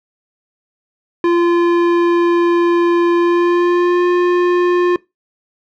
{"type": "tone with pitch glide", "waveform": "square", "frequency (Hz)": [344.4, 354.5], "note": ["F4", "F4"], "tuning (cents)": [-24, 26], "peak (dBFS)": -11, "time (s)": [1.24, 4.96], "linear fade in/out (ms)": 2, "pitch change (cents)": 50, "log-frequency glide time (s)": [3.17, 4.06], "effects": ["noise-tail reverb RT60 0.2 s tail -21 dB re dry", "low-pass 2000 Hz 12 dB/octave"]}